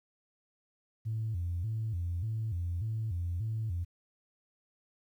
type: tone with vibrato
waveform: sine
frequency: 98 Hz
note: G2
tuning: in tune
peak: -30 dBFS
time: 1.05-3.85 s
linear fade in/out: 20 ms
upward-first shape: square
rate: 1.7 Hz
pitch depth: 210 cents each way
effects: tanh soft clip ceiling -27 dBFS + 11-bit